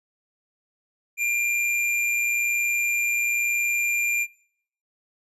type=tone with amplitude modulation; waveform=square; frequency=2390 Hz; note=D7; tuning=30 cents sharp; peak=-21 dBFS; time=1.17-4.27 s; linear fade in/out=50 ms; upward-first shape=sine; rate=121 Hz; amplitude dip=35%; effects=noise-tail reverb RT60 0.7 s tail -23 dB re dry + resampled to 32000 Hz